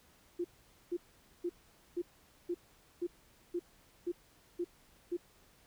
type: tone bursts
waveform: sine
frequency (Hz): 349.2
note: F4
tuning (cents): 0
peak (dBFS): -32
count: 10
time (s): 0.39-5.17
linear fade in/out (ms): 10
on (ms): 55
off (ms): 470
effects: pink hiss -65 dBFS RMS until 5.66 s